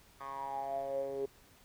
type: tone with band-pass filter sweep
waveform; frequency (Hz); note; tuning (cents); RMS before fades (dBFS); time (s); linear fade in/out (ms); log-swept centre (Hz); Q
10% pulse; 137.2; C#3; -17; -38; 0.2-1.26; 10; 1200 to 410; 9.7
effects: pink hiss -62 dBFS RMS until 1.64 s